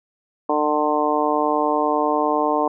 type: harmonic tone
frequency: 150.1 Hz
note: D3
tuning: 38 cents sharp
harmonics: 2 / 3 / 4 / 5 / 6 / 7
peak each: -24 / -24 / -24 / -24 / -24 / -24 dBFS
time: 0.49-2.68 s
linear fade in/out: 5 ms
effects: none